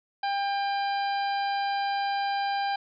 harmonic tone with a mistuned harmonic, 798 Hz, G5, 31 cents sharp, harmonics 1 / 2 / 3 / 4 / 5 / 6, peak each -26 / -35 / -41 / -42 / -42 / -42 dBFS, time 0.23-2.76 s, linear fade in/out 5 ms, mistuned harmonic 4, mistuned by -32 cents, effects none

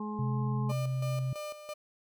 harmonic tone, 211.5 Hz, G#3, 32 cents sharp, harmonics 1 / 2 / 4 / 5, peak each -35 / -43 / -44 / -42 dBFS, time 0-0.72 s, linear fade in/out 5 ms
sine tone with pitch glide, 129.2 to 130.02 Hz, C3 to C3, -21 to -11 cents, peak -29 dBFS, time 0.19-1.33 s, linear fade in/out 2 ms, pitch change +10 cents, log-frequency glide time 0.29-0.86 s
35% pulse tone with tremolo, 600 Hz, D5, 37 cents sharp, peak -35 dBFS, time 0.69-1.74 s, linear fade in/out 10 ms, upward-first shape square, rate 3 Hz, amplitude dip 65%
effects none

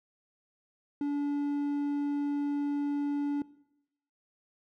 triangle tone, 287.6 Hz, D4, 36 cents flat, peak -26 dBFS, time 1.01-3.42 s, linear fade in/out 2 ms, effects noise-tail reverb RT60 0.8 s tail -19 dB re dry

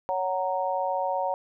harmonic tone, 185.8 Hz, F#3, 7 cents sharp, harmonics 3 / 4 / 5, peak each -29 / -29 / -29 dBFS, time 0.09-1.34 s, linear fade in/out 0 ms, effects none

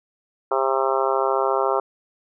harmonic tone, 133.7 Hz, C3, 38 cents sharp, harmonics 3 / 4 / 5 / 6 / 7 / 8 / 9 / 10, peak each -24 / -25 / -26 / -27 / -27 / -28 / -29 / -29 dBFS, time 0.51-1.8 s, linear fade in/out 5 ms, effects none

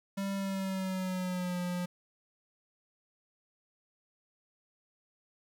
square tone with pitch glide, 196.5 to 178.12 Hz, G3 to F3, +4 to +34 cents, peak -33 dBFS, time 0.17-1.86 s, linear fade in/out 10 ms, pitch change -170 cents, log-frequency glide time 0.35-1.59 s, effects 10-bit

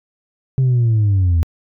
sine linear sweep, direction down, 133.9 to 79.8 Hz, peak -9 dBFS, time 0.58-1.43 s, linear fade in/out 0 ms, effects tanh soft clip ceiling -10 dBFS

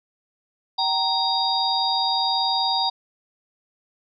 sine tone cluster, 770 / 931 / 3755 / 4772 Hz, G5 / A#5 / A#7 / D8, -31 / -2 / +12 / +27 cents, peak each -25 dBFS, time 0.78-2.9 s, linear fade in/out 10 ms, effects none

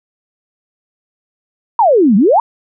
sine exponential two-way sweep, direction down then up, 981 to 185 to 981 Hz, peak -6 dBFS, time 1.79-2.4 s, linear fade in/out 2 ms, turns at 2.16 s, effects none

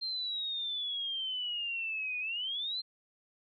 sine exponential two-way sweep, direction down then up, 4188 to 2460 to 4188 Hz, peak -33 dBFS, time 0.01-2.82 s, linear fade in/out 20 ms, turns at 2.19 s, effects none

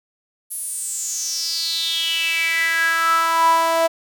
sawtooth tone with high-pass filter sweep, 329.6 Hz, E4, in tune, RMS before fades -20 dBFS, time 0.5-3.88 s, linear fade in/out 20 ms, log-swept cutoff 11000 to 710 Hz, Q 7.3, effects none

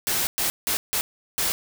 white noise bursts at uneven times, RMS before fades -24 dBFS, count 5, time 0.07-0.27 / 0.38-0.5 / 0.67-0.77 / 0.93-1.01 / 1.38-1.52 s, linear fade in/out 0 ms, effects none

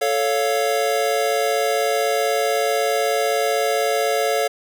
square chord, A augmented, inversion none, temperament equal with one note detuned, 440 / 556 / 698.5 Hz, A4 / C#5 / E#5, 0 / +5 / 0 cents, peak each -23 dBFS, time 0.01-4.48 s, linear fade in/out 10 ms, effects none

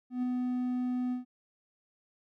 triangle tone with ADSR envelope, 249.7 Hz, B3, 19 cents sharp, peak -25 dBFS, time 0.1-1.25 s, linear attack 130 ms, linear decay 4 ms, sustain -2 dB, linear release 130 ms, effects none

